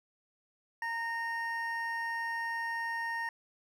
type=tone pair together; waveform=triangle; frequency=923 / 1846 Hz; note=A#5 / A#6; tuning=-17 / -17 cents; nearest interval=octave; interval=1200 cents; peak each=-35 / -33 dBFS; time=0.82-3.29 s; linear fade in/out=2 ms; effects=none